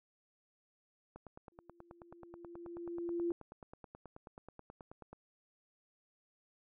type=click train; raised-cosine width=1 ms; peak=-36 dBFS; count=38; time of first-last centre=1.16-5.13 s; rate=9.32 Hz
type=tone with exponential growth; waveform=sine; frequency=343 Hz; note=F4; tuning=31 cents flat; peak=-31 dBFS; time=1.52-3.32 s; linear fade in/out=1 ms; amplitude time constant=390 ms
effects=none